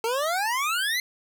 25% pulse exponential sweep, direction up, 440 to 2093 Hz, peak -20 dBFS, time 0.04-1 s, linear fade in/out 2 ms, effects none

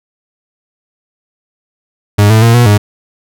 40% pulse tone with pitch steps, 103 / 110.1 / 115.8 / 120.8 / 103.6 Hz, G#2 / A2 / A#2 / B2 / G#2, -14 / +2 / -11 / -38 / -4 cents, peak -3 dBFS, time 2.18-2.78 s, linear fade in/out 10 ms, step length 120 ms, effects none

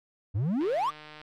triangle exponential sweep, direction up, 89.7 to 1244.5 Hz, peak -23 dBFS, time 0.34-0.91 s, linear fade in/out 20 ms
click train, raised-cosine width 0.3 ms, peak -30 dBFS, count 93, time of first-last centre 0.61-1.215 s, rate 152 Hz
effects none

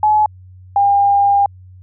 sine tone pair in turn, 851 / 803.2 Hz, G#5 / G5, +42 / +42 cents, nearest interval minor second, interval 100 cents, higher first, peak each -9 dBFS, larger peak neither, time 0.03-0.26 / 0.76-1.46 s, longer second, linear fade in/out 2 ms, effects added 92 Hz sine -37 dBFS peak until 1.82 s

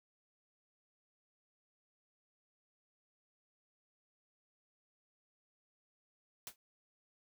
white noise with exponential decay, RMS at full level -41 dBFS, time 6.47-6.56 s, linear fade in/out 1 ms, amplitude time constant 19 ms, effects none

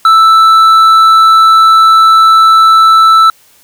sine tone with hard clipping, 1320 Hz, E6, 2 cents sharp, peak -3 dBFS, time 0.05-3.3 s, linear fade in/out 2 ms, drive 5 dB, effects white hiss -45 dBFS RMS until 3.63 s

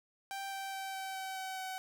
sawtooth tone with pitch steps, 784 / 779 / 774.1 / 769.2 / 764.3 / 759.5 / 754.7 Hz, G5 / G5 / G5 / G5 / G5 / F#5 / F#5, 0 / -11 / -22 / -33 / -44 / +45 / +34 cents, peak -35 dBFS, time 0.31-1.78 s, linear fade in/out 0 ms, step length 210 ms, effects none

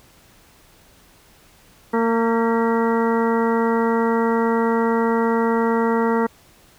harmonic tone with a mistuned harmonic, 228.8 Hz, A#3, 32 cents flat, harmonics 1 / 2 / 3 / 4 / 5 / 6 / 7 / 8, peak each -20 / -20 / -32 / -24 / -30 / -30 / -37 / -32 dBFS, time 1.93-6.27 s, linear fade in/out 10 ms, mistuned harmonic 8, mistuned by +77 cents, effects pink hiss -52 dBFS RMS until 6.78 s

